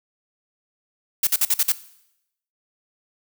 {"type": "noise bursts", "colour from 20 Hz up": "blue", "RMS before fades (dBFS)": -18, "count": 6, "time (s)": [1.23, 1.721], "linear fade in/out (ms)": 5, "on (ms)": 41, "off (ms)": 49, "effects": ["noise-tail reverb RT60 0.8 s tail -17 dB re dry"]}